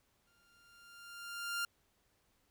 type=tone with exponential growth; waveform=sawtooth; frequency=1396.9 Hz; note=F6; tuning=in tune; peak=-30 dBFS; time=0.27-1.65 s; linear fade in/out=2 ms; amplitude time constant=300 ms; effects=pink hiss -75 dBFS RMS until 2.5 s